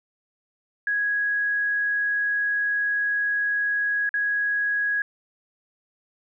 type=tone with dropouts; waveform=sine; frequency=1661.2 Hz; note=G#6; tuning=in tune; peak=-21 dBFS; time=0.87-5.02 s; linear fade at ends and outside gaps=2 ms; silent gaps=4.092-4.14 s; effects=none